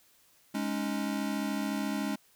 square chord, Ab suspended fourth, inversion none, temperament equal, 207.7 / 277.2 / 311.1 Hz, Ab3 / Db4 / Eb4, 0 / 0 / 0 cents, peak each -34 / -35 / -39 dBFS, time 0.54-2.16 s, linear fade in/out 10 ms, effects white hiss -64 dBFS RMS until 2.35 s

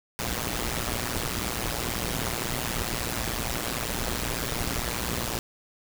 pink noise with amplitude modulation, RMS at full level -26 dBFS, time 0.19-5.39 s, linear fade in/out 0 ms, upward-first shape sine, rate 118 Hz, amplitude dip 90%, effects none

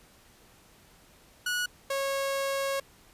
sawtooth tone pair in turn, 1463 / 548 Hz, F#6 / C#5, -20 / -20 cents, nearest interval octave + perfect fourth, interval 1700 cents, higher first, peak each -24 / -24 dBFS, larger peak neither, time 1.46-1.66 / 1.9-2.8 s, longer second, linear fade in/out 5 ms, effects pink hiss -58 dBFS RMS until 3.13 s + resampled to 32000 Hz

